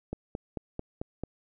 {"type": "click train", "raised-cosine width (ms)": 2, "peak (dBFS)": -20, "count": 6, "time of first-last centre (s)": [0.13, 1.236], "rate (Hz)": 4.52, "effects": []}